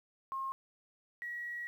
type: tone pair in turn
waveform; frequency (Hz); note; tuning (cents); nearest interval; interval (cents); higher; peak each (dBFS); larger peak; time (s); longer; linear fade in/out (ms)
sine; 1072 / 1915.1; C6 / A#6; +42 / +46; minor seventh; 1004; second; -35 / -38; first; 0.32-0.52 / 1.22-1.67; second; 0
effects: 11-bit